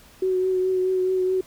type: tone with vibrato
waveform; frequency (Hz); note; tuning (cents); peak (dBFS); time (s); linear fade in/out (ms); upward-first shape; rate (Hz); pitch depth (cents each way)
sine; 372.1; F#4; +10; -19; 0.22-1.41; 5; triangle; 4.7; 23
effects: pink hiss -51 dBFS RMS until 1.46 s